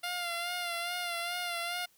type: tone with vibrato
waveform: 10% pulse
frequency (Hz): 698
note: F5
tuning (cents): -1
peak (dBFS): -25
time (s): 0.03-1.86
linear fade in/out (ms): 10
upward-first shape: sine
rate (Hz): 2.4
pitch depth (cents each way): 39
effects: white hiss -66 dBFS RMS until 1.97 s